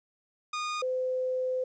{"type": "tone pair in turn", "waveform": ["sawtooth", "sine"], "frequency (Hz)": [1227, 511.7], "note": ["D#6", "C5"], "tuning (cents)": [-25, -39], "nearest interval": "octave + minor third", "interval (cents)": 1514, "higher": "first", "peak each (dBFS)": -27, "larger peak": "neither", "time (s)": [[0.53, 0.82], [0.82, 1.64]], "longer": "second", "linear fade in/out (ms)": 5, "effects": ["resampled to 16000 Hz", "11-bit"]}